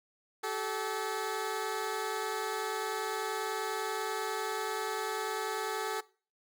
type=tone pair together; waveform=15% pulse; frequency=383.2 / 433.4 Hz; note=G4 / A4; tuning=-39 / -26 cents; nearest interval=major second; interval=213 cents; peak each=-31 / -28 dBFS; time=0.43-6.01 s; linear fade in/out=10 ms; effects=noise-tail reverb RT60 0.4 s tail -21 dB re dry